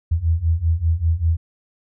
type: beating tone pair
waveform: sine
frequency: 79.7 / 84.8 Hz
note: D#2 / E2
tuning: +42 / +50 cents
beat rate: 5.1 Hz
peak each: -20 / -18 dBFS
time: 0.11-1.37 s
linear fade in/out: 10 ms
effects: none